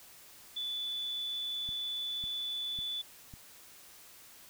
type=tone; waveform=sine; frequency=3474 Hz; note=A7; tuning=23 cents flat; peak=-34 dBFS; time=0.56-3.02 s; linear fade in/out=10 ms
type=click train; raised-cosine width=5 ms; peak=-36 dBFS; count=4; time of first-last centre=1.69-3.338 s; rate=1.82 Hz
effects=white hiss -55 dBFS RMS until 4.49 s